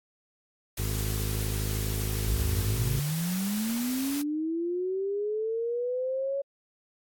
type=noise; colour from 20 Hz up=white; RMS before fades=-37 dBFS; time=0.77-4.22 s; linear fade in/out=5 ms
type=harmonic tone; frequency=52.5 Hz; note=G#1; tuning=19 cents sharp; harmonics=1 / 2 / 3 / 4 / 5 / 7 / 8 / 9; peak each=-31 / -31 / -39 / -43 / -44 / -43 / -46 / -49 dBFS; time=0.78-3 s; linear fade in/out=10 ms
type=linear sweep; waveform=sine; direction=up; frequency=52.3 to 560 Hz; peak=-27 dBFS; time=2.27-6.42 s; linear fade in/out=10 ms
effects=AAC 64 kbps